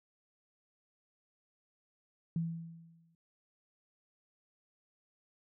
sine tone with exponential decay, 165.8 Hz, E3, 10 cents sharp, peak -29 dBFS, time 2.36-3.15 s, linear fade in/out 2 ms, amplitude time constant 170 ms, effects none

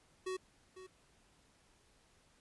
square tone with echo, 373.1 Hz, F#4, 14 cents sharp, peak -38 dBFS, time 0.26-0.37 s, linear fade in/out 10 ms, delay 500 ms, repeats 1, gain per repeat -13 dB, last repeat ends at 0.87 s, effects pink hiss -69 dBFS RMS until 2.4 s + resampled to 24000 Hz

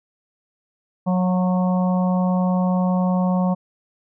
harmonic tone with a mistuned harmonic, 183 Hz, F#3, 19 cents flat, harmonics 1 / 3 / 4 / 5 / 6, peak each -17 / -27 / -29 / -31 / -33 dBFS, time 1.06-3.55 s, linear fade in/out 20 ms, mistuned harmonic 4, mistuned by -16 cents, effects none

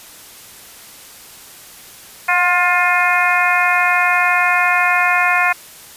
harmonic tone with a mistuned harmonic, 354 Hz, F4, 23 cents sharp, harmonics 2 / 3 / 4 / 5 / 6 / 7, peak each -19 / -19 / -19 / -19 / -19 / -19 dBFS, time 2.28-5.53 s, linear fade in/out 10 ms, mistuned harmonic 2, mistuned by +26 cents, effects white hiss -39 dBFS RMS until 5.96 s + resampled to 32000 Hz

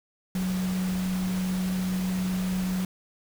sine tone in noise, 185 Hz, F#3, in tune, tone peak -25 dBFS, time 0.35-2.85 s, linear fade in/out 2 ms, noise pink, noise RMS -38 dBFS, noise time 0.35-2.85 s, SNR +10 dB, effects none

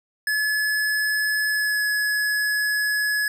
square tone with pitch glide, 1711 to 1695.3 Hz, A6 to G#6, -49 to +35 cents, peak -21 dBFS, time 0.27-3.28 s, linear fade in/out 2 ms, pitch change -16 cents, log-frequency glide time 1.5-1.84 s, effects none

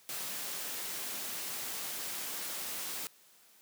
white noise, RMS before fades -39 dBFS, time 0.09-3.07 s, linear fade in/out 0 ms, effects white hiss -62 dBFS RMS until 3.61 s + high-pass 150 Hz 12 dB/octave

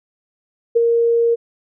sine tone with ADSR envelope, 466.2 Hz, A#4, in tune, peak -8 dBFS, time 0.75-1.36 s, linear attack 17 ms, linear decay 15 ms, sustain -4 dB, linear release 25 ms, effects none

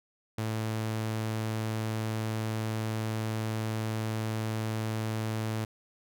sawtooth tone, 110 Hz, A2, in tune, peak -26 dBFS, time 0.38-5.65 s, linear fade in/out 5 ms, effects none

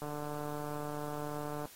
click train, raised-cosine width 1 ms, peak -27 dBFS, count 243, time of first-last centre 0.02-1.655 s, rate 148 Hz, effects white hiss -55 dBFS RMS until 1.75 s + AAC 48 kbps

